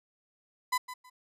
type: tone with echo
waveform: 35% pulse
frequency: 1004 Hz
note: B5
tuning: 28 cents sharp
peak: -24 dBFS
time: 0.72-0.78 s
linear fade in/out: 10 ms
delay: 160 ms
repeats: 2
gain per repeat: -13 dB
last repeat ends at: 1.1 s
effects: resampled to 32000 Hz